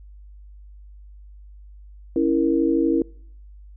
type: chord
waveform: sine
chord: A# diminished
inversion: first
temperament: equal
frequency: 277.2 / 329.6 / 466.2 Hz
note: C#4 / E4 / A#4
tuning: 0 / 0 / 0 cents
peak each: -22 / -19 / -24 dBFS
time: 2.16-3.02 s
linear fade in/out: 2 ms
effects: noise-tail reverb RT60 0.6 s tail -25 dB re dry + added 50 Hz sine -41 dBFS peak until 3.76 s